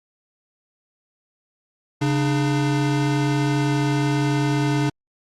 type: tone pair together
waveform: square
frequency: 138.5 / 298.3 Hz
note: C#3 / D4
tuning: -1 / +27 cents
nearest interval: octave + minor second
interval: 1328 cents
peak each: -21 / -23 dBFS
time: 2.01-4.9 s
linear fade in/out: 10 ms
effects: low-pass 7000 Hz 12 dB/octave + Opus 48 kbps